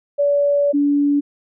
sine tone pair in turn, 573 / 287.2 Hz, D5 / D4, -43 / -39 cents, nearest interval octave, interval 1196 cents, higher first, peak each -13 dBFS, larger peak neither, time 0.18-0.73 / 0.73-1.21 s, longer first, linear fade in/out 20 ms, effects none

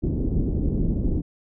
pink low-pass noise, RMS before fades -23 dBFS, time 0.02-1.22 s, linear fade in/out 20 ms, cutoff 350 Hz, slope 24 dB/octave, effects none

